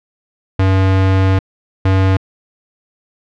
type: tone bursts at uneven times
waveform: square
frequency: 95.3 Hz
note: G2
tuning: 48 cents flat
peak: -10 dBFS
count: 2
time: 0.59-1.39 / 1.85-2.17 s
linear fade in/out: 5 ms
effects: low-pass 3000 Hz 12 dB/octave